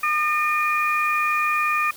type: harmonic tone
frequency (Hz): 607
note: D#5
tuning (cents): -43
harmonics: 2 / 3 / 4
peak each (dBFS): -21 / -28 / -23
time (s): 0.03-1.91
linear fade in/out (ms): 5
effects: white hiss -43 dBFS RMS until 1.96 s